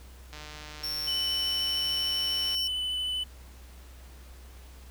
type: click train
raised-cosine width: 0.2 ms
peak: -26 dBFS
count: 336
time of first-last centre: 0.33-2.549 s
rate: 151 Hz
type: tone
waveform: 45% pulse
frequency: 5450 Hz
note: F8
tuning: 43 cents flat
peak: -31 dBFS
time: 0.83-2.68 s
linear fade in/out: 10 ms
type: tone with vibrato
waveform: triangle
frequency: 3000 Hz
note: F#7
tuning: 23 cents sharp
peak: -27 dBFS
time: 1.07-3.24 s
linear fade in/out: 10 ms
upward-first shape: sine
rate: 13 Hz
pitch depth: 10 cents each way
effects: added 63 Hz sine -46 dBFS peak until 4.9 s + pink hiss -55 dBFS RMS until 4.9 s